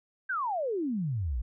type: exponential sweep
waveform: sine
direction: down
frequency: 1623 to 51.91 Hz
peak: -28 dBFS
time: 0.29-1.42 s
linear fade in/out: 10 ms
effects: none